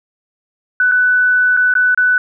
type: tone with dropouts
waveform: sine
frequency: 1493 Hz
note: F#6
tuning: 15 cents sharp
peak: -9 dBFS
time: 0.8-2.18 s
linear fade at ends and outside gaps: 2 ms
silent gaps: 0.915-0.919 / 1.567-1.572 / 1.739-1.752 / 1.947-1.975 s
effects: none